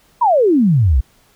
sine exponential sweep, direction down, 1019 to 56.2 Hz, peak -9 dBFS, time 0.21-1.01 s, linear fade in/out 10 ms, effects pink hiss -54 dBFS RMS until 1.35 s

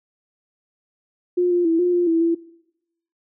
sine tone with pitch steps, 356.4 / 351 / 329 / 355.4 / 350.9 / 329.3 / 334.5 Hz, F4 / F4 / E4 / F4 / F4 / E4 / E4, +35 / +9 / -3 / +30 / +8 / -2 / +25 cents, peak -15 dBFS, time 1.37-2.35 s, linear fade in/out 10 ms, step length 140 ms, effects noise-tail reverb RT60 0.8 s tail -20 dB re dry

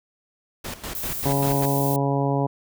pink noise with tremolo, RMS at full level -32 dBFS, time 0.64-1.66 s, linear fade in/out 10 ms, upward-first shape square, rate 5.1 Hz, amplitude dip 75%
violet noise, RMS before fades -30 dBFS, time 0.95-1.96 s, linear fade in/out 0 ms
harmonic tone, 139.3 Hz, C#3, 9 cents sharp, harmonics 1 / 2 / 3 / 4 / 5 / 6 / 7, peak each -23 / -26 / -28 / -29 / -30 / -31 / -31 dBFS, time 1.25-2.47 s, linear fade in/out 10 ms
effects none

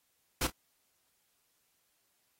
pink noise with echo, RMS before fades -31 dBFS, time 0.41-0.47 s, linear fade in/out 5 ms, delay 33 ms, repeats 1, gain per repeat -14 dB, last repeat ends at 0.503 s, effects white hiss -75 dBFS RMS until 2.39 s + AAC 48 kbps

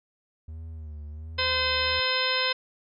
triangle tone with vibrato, 77.7 Hz, D#2, 2 cents flat, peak -34 dBFS, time 0.48-2 s, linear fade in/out 5 ms, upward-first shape sine, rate 1.4 Hz, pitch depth 75 cents each way
harmonic tone, 514 Hz, C5, 31 cents flat, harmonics 1 / 2 / 3 / 4 / 5 / 6 / 7 / 8 / 10, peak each -32 / -32 / -32 / -32 / -32 / -32 / -32 / -32 / -32 dBFS, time 1.38-2.53 s, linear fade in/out 10 ms
effects none

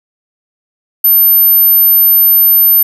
sine tone, 13050 Hz, G#9, 32 cents flat, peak -4 dBFS, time 1.04-2.83 s, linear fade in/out 5 ms, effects none

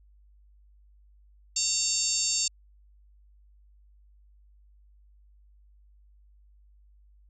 harmonic tone, 914 Hz, A#5, 34 cents flat, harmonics 3 / 4 / 5 / 6 / 7 / 8 / 9, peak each -40 / -39 / -31 / -34 / -32 / -28 / -40 dBFS, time 1.56-2.48 s, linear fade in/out 5 ms, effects added 50 Hz sine -55 dBFS peak until 7.29 s

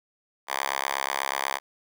5% pulse tone with high-pass filter, 68.2 Hz, C#2, 28 cents flat, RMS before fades -29 dBFS, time 0.47-1.6 s, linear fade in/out 50 ms, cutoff 1100 Hz, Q 2.1, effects none

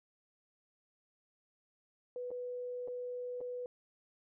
sine tone with dropouts, 493.9 Hz, B4, in tune, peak -38 dBFS, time 2.16-3.66 s, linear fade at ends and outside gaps 1 ms, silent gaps 2.306-2.314 / 2.876-2.882 / 3.406-3.412 s, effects none

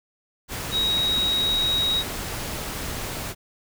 sine tone in noise, 3806 Hz, A#7, 35 cents sharp, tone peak -20 dBFS, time 0.71-2.04 s, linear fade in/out 50 ms, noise pink, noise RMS -31 dBFS, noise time 0.48-3.35 s, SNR +8 dB, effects none

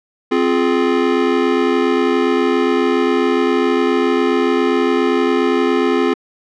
square chord, F minor, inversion second, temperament just, 261.9 / 349.2 / 419.1 Hz, C4 / F4 / Ab4, +2 / 0 / +16 cents, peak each -18 dBFS, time 0.31-6.14 s, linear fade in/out 10 ms, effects low-pass 3000 Hz 12 dB/octave

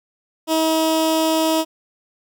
15% pulse tone with notch filter, 319.7 Hz, D#4, 47 cents sharp, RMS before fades -18 dBFS, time 0.47-1.65 s, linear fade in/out 50 ms, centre 1500 Hz, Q 1.4, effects none

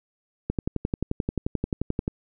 click train, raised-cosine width 3 ms, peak -12 dBFS, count 19, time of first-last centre 0.5-2.079 s, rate 11.4 Hz, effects none

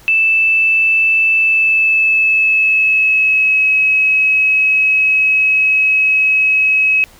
sine tone with pitch glide, 2639 to 2561 Hz, E7 to D#7, +1 to +49 cents, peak -9 dBFS, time 0.08-7.04 s, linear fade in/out 0 ms, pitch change -52 cents, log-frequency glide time 1.35-3.69 s, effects pink hiss -44 dBFS RMS until 7.19 s

